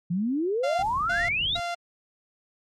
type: exponential sweep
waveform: sine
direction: up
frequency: 164.81 to 3951 Hz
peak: -23 dBFS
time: 0.1-1.57 s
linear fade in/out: 10 ms
type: tone bursts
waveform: sawtooth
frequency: 693 Hz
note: F5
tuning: 14 cents flat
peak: -24 dBFS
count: 3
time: 0.63-1.75 s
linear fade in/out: 10 ms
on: 200 ms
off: 260 ms
type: low-pass noise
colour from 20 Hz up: white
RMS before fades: -40 dBFS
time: 0.79-1.6 s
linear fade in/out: 0 ms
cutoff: 120 Hz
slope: 12 dB/octave
type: noise with exponential decay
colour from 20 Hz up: violet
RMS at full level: -41 dBFS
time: 0.83-1.75 s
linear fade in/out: 0 ms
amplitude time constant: 200 ms
effects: low-pass 6000 Hz 12 dB/octave + MP3 64 kbps